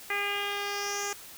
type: tone with low-pass filter sweep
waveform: 10% pulse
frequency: 405.3 Hz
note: G#4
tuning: 42 cents flat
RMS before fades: -32 dBFS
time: 0.1-1.13 s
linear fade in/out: 2 ms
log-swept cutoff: 2200 to 7500 Hz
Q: 3.7
effects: white hiss -47 dBFS RMS until 1.37 s